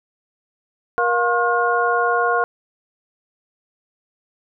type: tone cluster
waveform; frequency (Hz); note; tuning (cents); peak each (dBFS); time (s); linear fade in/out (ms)
sine; 473.8 / 708 / 1077 / 1429; A#4 / F5 / C6 / F6; +28 / +23 / +50 / +39; -21; 0.98-2.44; 0
effects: none